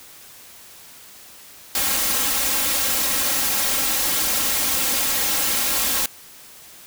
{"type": "noise with comb filter", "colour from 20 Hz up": "white", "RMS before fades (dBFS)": -21, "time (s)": [1.75, 6.06], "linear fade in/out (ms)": 2, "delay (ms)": 3.7, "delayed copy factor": 0.7, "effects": ["white hiss -44 dBFS RMS until 6.86 s"]}